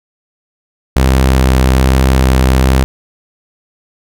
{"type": "tone with vibrato", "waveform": "sawtooth", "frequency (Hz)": 65.1, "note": "C2", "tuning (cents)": -8, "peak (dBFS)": -3, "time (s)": [0.96, 2.84], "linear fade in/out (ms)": 0, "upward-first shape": "sine", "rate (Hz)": 1.2, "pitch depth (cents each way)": 13, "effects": []}